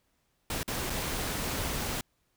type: noise with dropouts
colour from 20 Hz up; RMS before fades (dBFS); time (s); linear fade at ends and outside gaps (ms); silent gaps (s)
pink; -33; 0.5-2.01; 2; 0.631-0.678 / 0.898-0.902
effects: pink hiss -74 dBFS RMS until 2.36 s